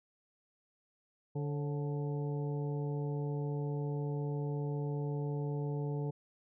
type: harmonic tone with a mistuned harmonic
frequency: 145.4 Hz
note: D3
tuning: 17 cents flat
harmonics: 1 / 2 / 3 / 4 / 5 / 6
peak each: -34 / -44 / -41 / -51 / -53 / -51 dBFS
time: 1.35-6.11 s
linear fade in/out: 10 ms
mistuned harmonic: 4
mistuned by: -95 cents
effects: none